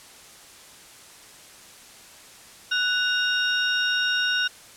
sine tone cluster, 1483 / 2818 / 3741 / 5560 Hz, F#6 / F7 / A#7 / F8, +4 / +15 / +5 / -9 cents, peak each -23 / -28 / -28 / -32 dBFS, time 2.71-4.48 s, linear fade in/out 10 ms, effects white hiss -47 dBFS RMS until 4.76 s + low-pass 10000 Hz 12 dB/octave

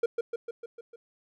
triangle tone with echo, 466.2 Hz, A#4, in tune, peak -19 dBFS, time 0.03-0.06 s, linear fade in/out 5 ms, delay 150 ms, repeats 6, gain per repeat -4 dB, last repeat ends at 0.96 s, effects none

